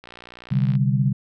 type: click train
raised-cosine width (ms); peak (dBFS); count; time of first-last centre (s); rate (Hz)
0.3; -24; 44; 0.04-0.753; 60.3
type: chord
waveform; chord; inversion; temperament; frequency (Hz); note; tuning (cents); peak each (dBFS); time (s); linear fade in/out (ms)
sine; C suspended second; none; equal; 130.81 / 146.83 / 196; C3 / D3 / G3; 0 / 0 / 0; -19 / -22 / -23; 0.51-1.13; 10
effects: none